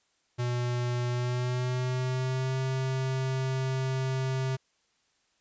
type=tone with pitch glide; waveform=square; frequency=122.1 to 131.62 Hz; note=B2 to C3; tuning=-19 to +11 cents; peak=-28 dBFS; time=0.38-4.57 s; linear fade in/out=20 ms; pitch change=+130 cents; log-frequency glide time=1.09-2.58 s; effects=white hiss -71 dBFS RMS until 5.4 s + resampled to 16000 Hz